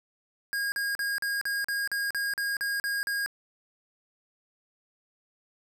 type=tone bursts; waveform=square; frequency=1629 Hz; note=G#6; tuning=34 cents flat; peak=-28 dBFS; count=12; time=0.53-3.261 s; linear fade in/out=0 ms; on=190 ms; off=41 ms; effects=none